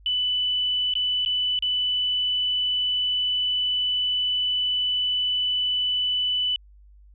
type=tone with dropouts; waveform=sine; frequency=2987 Hz; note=F#7; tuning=16 cents sharp; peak=-21 dBFS; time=0.06-6.56 s; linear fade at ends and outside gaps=1 ms; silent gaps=0.938-0.953 / 1.25-1.26 / 1.59-1.624 s; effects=added 50 Hz sine -48 dBFS peak until 7.14 s